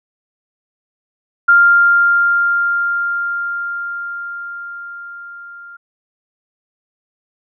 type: tone with level ramp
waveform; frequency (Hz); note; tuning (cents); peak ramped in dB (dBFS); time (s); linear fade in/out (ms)
sine; 1396.9; F6; 0; -5 to -33; 1.48-5.77; 10
effects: none